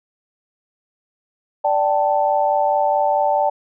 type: chord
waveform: sine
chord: D suspended fourth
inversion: none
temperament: equal with one note detuned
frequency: 587.3 / 775.4 / 880 Hz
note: D5 / G5 / A5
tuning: 0 / -19 / 0 cents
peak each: -19 dBFS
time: 1.64-3.5 s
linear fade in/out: 10 ms
effects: none